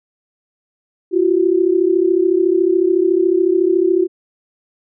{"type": "tone pair together", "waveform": "sine", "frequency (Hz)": [343.3, 377.2], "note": ["F4", "F#4"], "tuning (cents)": [-30, 33], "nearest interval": "major second", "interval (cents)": 163, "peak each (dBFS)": -14, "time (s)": [1.11, 4.08], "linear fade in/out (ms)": 50, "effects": []}